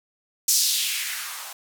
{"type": "noise with band-pass filter sweep", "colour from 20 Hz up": "violet", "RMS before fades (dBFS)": -25, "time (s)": [0.48, 1.53], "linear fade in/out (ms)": 5, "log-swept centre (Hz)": [6300, 770], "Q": 2.1, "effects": []}